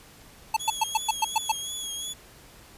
square tone bursts, 880 Hz, A5, in tune, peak -20 dBFS, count 8, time 0.54-1.518 s, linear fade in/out 5 ms, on 26 ms, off 110 ms
20% pulse tone with vibrato, 3338 Hz, G#7, 8 cents sharp, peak -26 dBFS, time 0.59-2.14 s, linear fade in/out 20 ms, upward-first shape triangle, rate 2.8 Hz, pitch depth 51 cents each way
effects pink hiss -51 dBFS RMS until 2.77 s + resampled to 32000 Hz

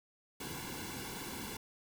pink noise with comb filter, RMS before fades -43 dBFS, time 0.4-1.57 s, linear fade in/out 5 ms, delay 1.6 ms, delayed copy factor -0.8, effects none

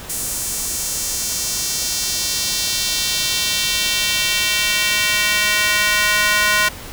square tone with high-pass filter sweep, 209 Hz, G#3, 11 cents sharp, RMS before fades -19 dBFS, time 0.09-6.69 s, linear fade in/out 10 ms, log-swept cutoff 8500 to 1500 Hz, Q 1.4, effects pink hiss -34 dBFS RMS until 6.92 s

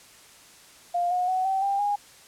sine tone with pitch steps, 701 / 723.2 / 746.1 / 769.8 / 794.2 / 819.3 Hz, F5 / F#5 / F#5 / G5 / G5 / G#5, +6 / -40 / +14 / -32 / +22 / -24 cents, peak -22 dBFS, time 0.94-1.96 s, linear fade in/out 10 ms, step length 170 ms, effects white hiss -51 dBFS RMS until 2.27 s + low-pass 10000 Hz 12 dB/octave

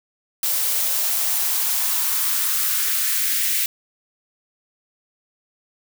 blue noise with high-pass filter sweep, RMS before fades -21 dBFS, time 0.43-3.66 s, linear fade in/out 2 ms, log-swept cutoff 460 to 2100 Hz, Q 2.2, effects none

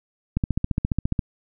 click train, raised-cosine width 5 ms, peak -9 dBFS, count 13, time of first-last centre 0.37-1.192 s, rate 14.6 Hz, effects none

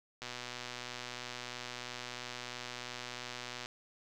click train, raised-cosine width 0.2 ms, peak -24 dBFS, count 424, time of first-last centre 0.22-3.659 s, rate 123 Hz, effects none

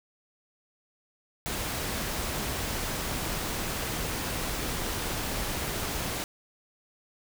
pink noise, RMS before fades -32 dBFS, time 1.46-6.24 s, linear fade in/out 0 ms, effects none

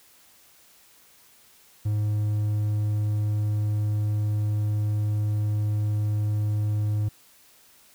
triangle tone, 105.3 Hz, G#2, 24 cents sharp, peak -20 dBFS, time 1.85-7.09 s, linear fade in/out 10 ms, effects white hiss -56 dBFS RMS until 7.94 s

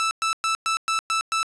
sawtooth tone bursts, 1318.5 Hz, E6, in tune, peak -17 dBFS, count 7, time 0-1.43 s, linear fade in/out 0 ms, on 110 ms, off 110 ms, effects resampled to 22050 Hz + 9-bit

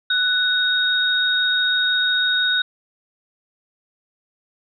sine tone pair together, 1486 / 3744 Hz, F#6 / A#7, +7 / +7 cents, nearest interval octave + major third, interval 1600 cents, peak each -19 dBFS, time 0.1-2.62 s, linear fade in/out 5 ms, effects none

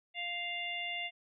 harmonic tone, 698.5 Hz, F5, in tune, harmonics 1 / 3 / 4 / 5, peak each -44 / -39 / -39 / -45 dBFS, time 0.14-1.11 s, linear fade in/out 50 ms, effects none

